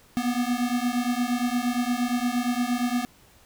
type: beating tone pair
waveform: square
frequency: 240.1 / 248.7 Hz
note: B3 / B3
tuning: -49 / +12 cents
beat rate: 8.6 Hz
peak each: -27 dBFS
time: 0.17-3.05 s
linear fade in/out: 0 ms
effects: pink hiss -56 dBFS RMS until 3.45 s